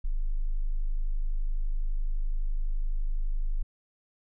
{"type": "tone", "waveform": "sine", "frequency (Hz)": 25.93, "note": "G#0", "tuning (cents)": -2, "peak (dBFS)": -24, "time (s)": [0.04, 3.63], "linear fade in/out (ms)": 10, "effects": []}